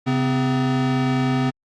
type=tone pair together; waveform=square; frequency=135 / 255.1 Hz; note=C#3 / C4; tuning=-45 / -44 cents; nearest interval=major seventh; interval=1101 cents; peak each=-22 / -21 dBFS; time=0.06-1.51 s; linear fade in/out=20 ms; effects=low-pass 4000 Hz 12 dB/octave + Opus 48 kbps